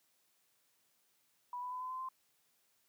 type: tone with pitch steps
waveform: sine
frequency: 983 / 994.4 / 1006 / 1017.7 / 1029.5 / 1041.5 Hz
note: B5 / B5 / B5 / C6 / C6 / C6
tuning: -8 / +12 / +32 / -48 / -28 / -8 cents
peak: -39 dBFS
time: 1.53-2.088 s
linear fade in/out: 2 ms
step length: 93 ms
effects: white hiss -75 dBFS RMS until 2.88 s + high-pass 100 Hz 12 dB/octave